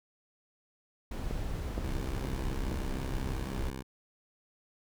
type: noise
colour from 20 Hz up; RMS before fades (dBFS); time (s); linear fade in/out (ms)
brown; -35; 1.11-3.7; 5
type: click train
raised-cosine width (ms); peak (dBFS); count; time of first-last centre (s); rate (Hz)
2; -22; 4; 1.31-2.718; 2.13
type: tone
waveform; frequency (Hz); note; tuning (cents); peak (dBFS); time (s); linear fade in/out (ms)
10% pulse; 65.8; C2; +10; -30; 1.83-3.83; 20
effects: none